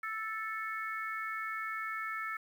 harmonic tone, 440 Hz, A4, in tune, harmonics 3 / 4 / 5, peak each -38 / -40 / -42 dBFS, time 0.03-2.37 s, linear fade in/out 5 ms, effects 10-bit

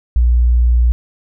sine tone, 59.8 Hz, A#1, 45 cents sharp, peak -8 dBFS, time 0.16-0.92 s, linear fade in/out 0 ms, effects none

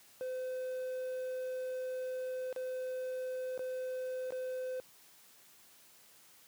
triangle tone with dropouts, 512 Hz, C5, 38 cents flat, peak -34 dBFS, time 0.21-4.8 s, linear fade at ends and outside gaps 0 ms, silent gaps 2.527-2.562 / 3.577-3.593 / 4.306-4.322 s, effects white hiss -61 dBFS RMS until 6.47 s + high-pass 100 Hz 12 dB/octave

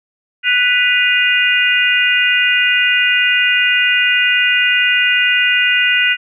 harmonic tone with a mistuned harmonic, 493.9 Hz, B4, in tune, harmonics 3 / 4 / 5 / 6, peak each -16 / -16 / -16 / -16 dBFS, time 0.43-6.17 s, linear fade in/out 50 ms, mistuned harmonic 6, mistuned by -86 cents, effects none

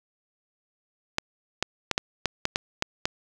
clicks, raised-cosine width 0.2 ms, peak -6 dBFS, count 9, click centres 1.184 / 1.626 / 1.913 / 1.979 / 2.257 / 2.454 / 2.559 / 2.824 / 3.055 s, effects none

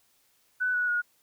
sine tone with pitch steps, 1496 / 1469.5 / 1443.4 Hz, F#6 / F#6 / F#6, +19 / -12 / -43 cents, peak -24 dBFS, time 0.6-1.02 s, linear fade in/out 20 ms, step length 140 ms, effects white hiss -67 dBFS RMS until 1.22 s

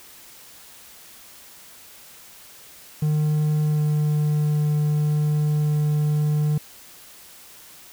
triangle tone with pitch glide, 151.8 to 150.06 Hz, D#3 to D3, -42 to +38 cents, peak -16 dBFS, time 3.02-6.58 s, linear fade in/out 5 ms, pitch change -20 cents, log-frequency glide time 3.64-3.91 s, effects white hiss -46 dBFS RMS until 7.92 s

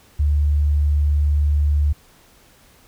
sine tone, 73.42 Hz, D2, in tune, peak -14 dBFS, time 0.19-1.93 s, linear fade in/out 10 ms, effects pink hiss -52 dBFS RMS until 2.87 s

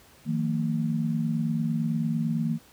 sine tone cluster, 159.5 / 179.4 / 228.4 Hz, D#3 / F3 / A#3, +43 / +47 / -35 cents, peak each -27 / -34 / -27 dBFS, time 0.25-2.59 s, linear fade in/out 50 ms, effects pink hiss -55 dBFS RMS until 2.72 s + high-pass 60 Hz 12 dB/octave

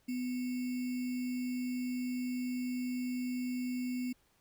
sine tone with sample-and-hold, 250 Hz, B3, 21 cents sharp, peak -33 dBFS, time 0.08-4.13 s, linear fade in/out 10 ms, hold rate 2450 Hz, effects pink hiss -71 dBFS RMS until 4.4 s

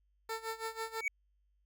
15% pulse tone with tremolo, 447.7 Hz, A4, 30 cents sharp, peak -29 dBFS, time 0.29-1.01 s, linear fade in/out 5 ms, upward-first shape sine, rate 6.1 Hz, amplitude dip 85%
triangle tone with exponential growth, 2255 Hz, C#7, 29 cents sharp, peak -25 dBFS, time 0.94-1.08 s, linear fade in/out 2 ms, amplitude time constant 30 ms
effects added 50 Hz sine -70 dBFS peak until 1.65 s

